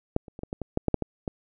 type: clicks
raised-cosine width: 2 ms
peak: -9 / -30 / -26 / -20 / -18 / -18 / -10 / -9 / -7 / -14 / -16 dBFS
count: 11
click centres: 0.164 / 0.282 / 0.391 / 0.434 / 0.529 / 0.617 / 0.774 / 0.883 / 0.943 / 1.023 / 1.278 s
effects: none